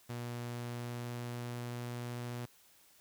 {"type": "tone with pitch glide", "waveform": "sawtooth", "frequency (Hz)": [120, 120.9], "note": ["B2", "B2"], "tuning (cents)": [-49, -36], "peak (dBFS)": -35, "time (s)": [0.09, 2.46], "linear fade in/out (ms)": 10, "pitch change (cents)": 13, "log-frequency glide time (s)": [0.5, 1.83], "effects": ["white hiss -64 dBFS RMS until 3 s"]}